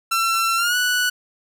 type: tone with pitch glide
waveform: sawtooth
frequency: 1348 to 1478.5 Hz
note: E6 to F#6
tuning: +38 to -2 cents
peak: -14 dBFS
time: 0.11-1.1 s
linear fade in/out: 10 ms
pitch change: +160 cents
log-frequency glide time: 0.56-0.76 s
effects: none